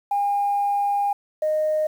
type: tone pair in turn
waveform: sine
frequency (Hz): 810 / 617.2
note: G#5 / D#5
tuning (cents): -43 / -14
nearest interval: perfect fourth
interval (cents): 471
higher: first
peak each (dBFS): -18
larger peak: neither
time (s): 0.11-1.13 / 1.42-1.87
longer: first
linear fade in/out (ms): 5
effects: tanh soft clip ceiling -14 dBFS + 8-bit